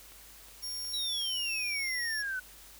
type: click train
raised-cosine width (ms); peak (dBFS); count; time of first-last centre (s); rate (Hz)
0.3; -38; 4; 0.12-1.215; 2.74
type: tone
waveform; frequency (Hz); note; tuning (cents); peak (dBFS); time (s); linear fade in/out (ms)
sawtooth; 5550; F8; -12; -33; 0.62-2.23; 20
type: exponential sweep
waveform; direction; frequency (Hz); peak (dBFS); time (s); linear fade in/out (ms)
sine; down; 3951 to 1480; -32; 0.93-2.4; 10
effects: added 50 Hz sine -59 dBFS peak until 2.79 s + white hiss -53 dBFS RMS until 2.79 s